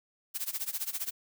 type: noise with tremolo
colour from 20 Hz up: blue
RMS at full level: -32 dBFS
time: 0.34-1.11 s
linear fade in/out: 20 ms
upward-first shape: sine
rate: 15 Hz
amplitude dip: 90%
effects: none